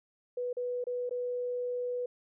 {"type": "tone with dropouts", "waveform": "sine", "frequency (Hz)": 492.3, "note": "B4", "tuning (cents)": -6, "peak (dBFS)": -31, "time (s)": [0.37, 2.06], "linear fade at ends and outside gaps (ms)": 5, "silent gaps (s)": [[0.53, 0.568], [0.841, 0.868], [1.094, 1.109]], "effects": []}